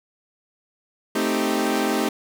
sawtooth chord, A half-diminished seventh, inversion none, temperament equal, 220 / 261.6 / 311.1 / 392 Hz, A3 / C4 / Eb4 / G4, 0 / 0 / 0 / 0 cents, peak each -22 dBFS, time 1.15-2.09 s, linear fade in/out 5 ms, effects none

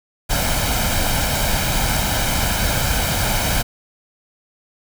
pink noise with comb filter, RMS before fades -19 dBFS, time 0.29-3.63 s, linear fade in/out 20 ms, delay 1.3 ms, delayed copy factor +0.6, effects none

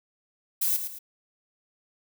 violet noise with echo, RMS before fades -25 dBFS, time 0.61-0.77 s, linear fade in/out 10 ms, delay 110 ms, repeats 2, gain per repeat -8 dB, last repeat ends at 0.99 s, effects none

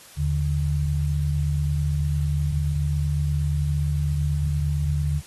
sine tone pair together, 77.34 / 146.1 Hz, D#2 / D3, -10 / -9 cents, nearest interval major seventh, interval 1101 cents, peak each -23 dBFS, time 0.16-5.22 s, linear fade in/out 50 ms, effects white hiss -47 dBFS RMS until 5.26 s + AAC 32 kbps

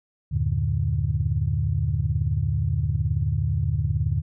sine tone cluster, 78 / 95.8 / 114.7 / 147.2 Hz, D#2 / G2 / A#2 / D3, +5 / -39 / -28 / +4 cents, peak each -26 dBFS, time 0.31-4.22 s, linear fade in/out 20 ms, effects tanh soft clip ceiling -10 dBFS

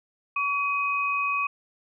sine tone pair together, 1130.1 / 2515 Hz, C#6 / D#7, +33 / +18 cents, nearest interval octave + major second, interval 1385 cents, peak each -26 dBFS, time 0.36-1.47 s, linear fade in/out 5 ms, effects none

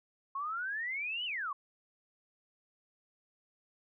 sine exponential two-way sweep, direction up then down, 1072 to 3057 to 1072 Hz, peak -34 dBFS, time 0.35-1.53 s, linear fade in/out 5 ms, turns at 1.25 s, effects none

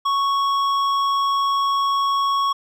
sine tone with hard clipping, 1108.7 Hz, C#6, in tune, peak -19 dBFS, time 0.05-2.53 s, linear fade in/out 10 ms, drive 9 dB, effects none

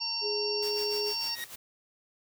harmonic tone, 916 Hz, A#5, 31 cents flat, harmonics 1 / 3 / 5 / 6, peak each -42 / -42 / -35 / -32 dBFS, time 0-1.36 s, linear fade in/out 20 ms
sine tone, 418.5 Hz, G#4, 13 cents sharp, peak -31 dBFS, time 0.21-1.14 s, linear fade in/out 50 ms
white noise with tremolo, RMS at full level -42 dBFS, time 0.62-1.56 s, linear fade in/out 10 ms, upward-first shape sine, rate 6.7 Hz, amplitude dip 70%
25% pulse tone with exponential growth, 1882 Hz, A#6, 16 cents sharp, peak -29 dBFS, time 1.16-1.44 s, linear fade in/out 0 ms, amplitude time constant 60 ms
effects none

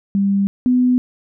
sine tone pair in turn, 198.1 / 250.1 Hz, G3 / B3, +18 / +22 cents, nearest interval major third, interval 404 cents, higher second, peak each -13 / -11 dBFS, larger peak second, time 0.15-0.47 / 0.66-0.98 s, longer neither, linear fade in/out 0 ms, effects none

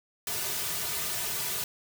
white noise with comb filter, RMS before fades -32 dBFS, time 0.27-1.64 s, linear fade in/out 2 ms, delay 3.7 ms, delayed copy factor -0.85, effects none

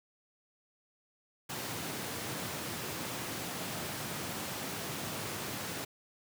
pink high-pass noise, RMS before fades -39 dBFS, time 1.49-5.85 s, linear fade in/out 10 ms, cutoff 100 Hz, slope 24 dB/octave, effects none

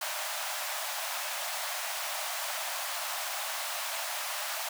pink high-pass noise, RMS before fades -35 dBFS, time 0.01-4.69 s, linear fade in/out 5 ms, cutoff 590 Hz, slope 96 dB/octave, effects none

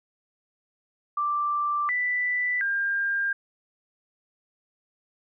sine tone with pitch steps, 1176 / 1981 / 1602 Hz, D6 / B6 / G6, +2 / +5 / +37 cents, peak -23 dBFS, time 1.17-3.33 s, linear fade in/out 5 ms, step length 720 ms, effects none

